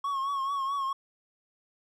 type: tone with vibrato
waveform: triangle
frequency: 1100 Hz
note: C#6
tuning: 14 cents flat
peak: -26 dBFS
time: 0.04-0.93 s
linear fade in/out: 5 ms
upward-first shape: triangle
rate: 4.6 Hz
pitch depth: 64 cents each way
effects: none